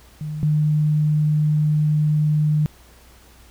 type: tone pair in turn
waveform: sine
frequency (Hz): 152.2 / 151.61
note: D#3 / D#3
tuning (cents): -38 / -45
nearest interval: unison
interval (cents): 7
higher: first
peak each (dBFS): -25 / -15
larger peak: second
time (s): 0.21-0.43 / 0.43-2.66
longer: second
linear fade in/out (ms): 0
effects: added 60 Hz sine -49 dBFS peak until 3.5 s + pink hiss -51 dBFS RMS until 3.5 s